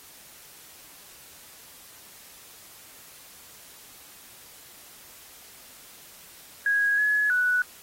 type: tone with pitch steps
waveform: sine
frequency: 1651 / 1694 / 1479 Hz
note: G#6 / G#6 / F#6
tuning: -11 / +34 / -1 cents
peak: -20 dBFS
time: 6.66-7.62 s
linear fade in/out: 2 ms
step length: 320 ms
effects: white hiss -49 dBFS RMS until 7.82 s + AAC 48 kbps